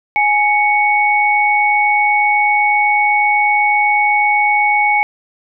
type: tone pair together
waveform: sine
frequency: 834.1 / 2223 Hz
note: G#5 / C#7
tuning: +7 / +4 cents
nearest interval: octave + perfect fourth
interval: 1697 cents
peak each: -13 dBFS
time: 0.16-5.03 s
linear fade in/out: 0 ms
effects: none